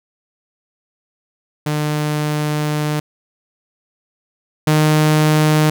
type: tone pair in turn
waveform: sawtooth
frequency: 150.5 / 153.57 Hz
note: D3 / D#3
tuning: +43 / -22 cents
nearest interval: unison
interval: 35 cents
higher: second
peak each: -13 / -7 dBFS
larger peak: second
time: 1.66-3 / 4.67-5.7 s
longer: first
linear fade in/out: 5 ms
effects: none

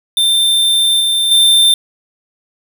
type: tone with level steps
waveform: square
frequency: 3582 Hz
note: A7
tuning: 30 cents sharp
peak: -10 / -12 / -7 dBFS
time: 0.17-1.74 s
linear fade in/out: 2 ms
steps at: 1 / 1.31 s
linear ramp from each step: 5 ms
effects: none

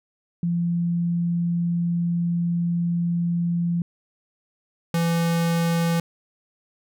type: tone pair in turn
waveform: sine / square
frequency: 171.7 / 167.97 Hz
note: F3 / E3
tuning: -29 / +33 cents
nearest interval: unison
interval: 38 cents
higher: first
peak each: -20 dBFS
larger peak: neither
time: 0.43-3.82 / 4.94-6 s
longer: first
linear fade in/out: 2 ms
effects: none

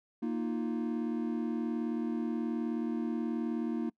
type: chord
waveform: triangle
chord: Bb suspended fourth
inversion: none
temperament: just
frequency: 233.1 / 310.8 / 349.6 Hz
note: Bb3 / Eb4 / F4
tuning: 0 / -2 / +2 cents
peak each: -31 / -34 / -37 dBFS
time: 0.22-3.9 s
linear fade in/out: 10 ms
effects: noise-tail reverb RT60 0.1 s tail -24 dB re dry

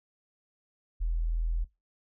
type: tone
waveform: sine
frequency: 41.2 Hz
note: E1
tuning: in tune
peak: -26 dBFS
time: 1-1.65 s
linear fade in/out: 20 ms
effects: noise-tail reverb RT60 0.2 s tail -18 dB re dry

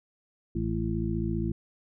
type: harmonic tone with a mistuned harmonic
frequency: 55 Hz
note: A1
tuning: in tune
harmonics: 1 / 2 / 3 / 4 / 6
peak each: -33 / -33 / -33 / -33 / -33 dBFS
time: 0.55-1.52 s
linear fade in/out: 5 ms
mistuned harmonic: 6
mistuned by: +34 cents
effects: none

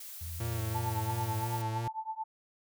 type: noise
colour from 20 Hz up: blue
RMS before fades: -45 dBFS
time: 0-1.62 s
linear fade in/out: 5 ms
type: exponential sweep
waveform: sine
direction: up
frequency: 81.8 to 100 Hz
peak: -38 dBFS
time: 0.21-1.44 s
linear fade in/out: 5 ms
type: tone with vibrato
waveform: 45% pulse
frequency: 113.7 Hz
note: A#2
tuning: 43 cents flat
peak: -33 dBFS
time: 0.4-1.88 s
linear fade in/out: 5 ms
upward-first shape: sine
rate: 2.9 Hz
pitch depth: 44 cents each way
type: tone with tremolo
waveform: sine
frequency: 880 Hz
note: A5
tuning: in tune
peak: -31 dBFS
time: 0.74-2.24 s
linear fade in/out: 10 ms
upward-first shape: triangle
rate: 9 Hz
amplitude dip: 100%
effects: none

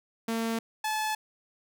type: tone pair in turn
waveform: sawtooth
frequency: 227.2 / 863.3 Hz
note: A#3 / A5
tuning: -44 / -33 cents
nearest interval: octave + major seventh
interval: 2311 cents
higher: second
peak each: -24 / -24 dBFS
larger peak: neither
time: 0.28-0.59 / 0.84-1.15 s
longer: neither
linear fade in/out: 5 ms
effects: none

